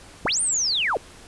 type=linear two-way sweep; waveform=sine; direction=up then down; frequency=54 to 9190 to 375.7 Hz; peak=-20 dBFS; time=0.25-0.97 s; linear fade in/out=0 ms; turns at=0.41 s; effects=pink hiss -46 dBFS RMS until 1.27 s + resampled to 24000 Hz